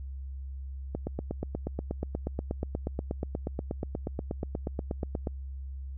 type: click train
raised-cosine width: 2 ms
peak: -18 dBFS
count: 37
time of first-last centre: 0.95-5.272 s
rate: 8.33 Hz
effects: added 67 Hz sine -36 dBFS peak until 5.97 s